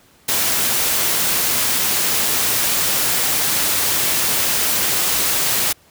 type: noise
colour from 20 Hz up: white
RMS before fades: -18 dBFS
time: 0.28-5.73 s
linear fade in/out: 10 ms
effects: pink hiss -52 dBFS RMS until 5.9 s + high-pass 60 Hz 12 dB/octave